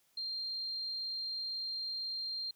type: tone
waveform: sine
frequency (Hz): 4186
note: C8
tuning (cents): 0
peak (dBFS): -36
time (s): 0.17-2.51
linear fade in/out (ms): 5
effects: white hiss -72 dBFS RMS until 2.55 s